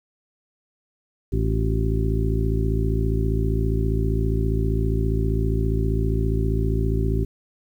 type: harmonic tone with a mistuned harmonic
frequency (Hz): 55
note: A1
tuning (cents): 0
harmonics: 1 / 2 / 3 / 4 / 5 / 6 / 7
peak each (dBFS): -22 / -24 / -29 / -33 / -31 / -35 / -29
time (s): 1.32-7.25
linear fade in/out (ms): 10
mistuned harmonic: 6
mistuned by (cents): +94
effects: 9-bit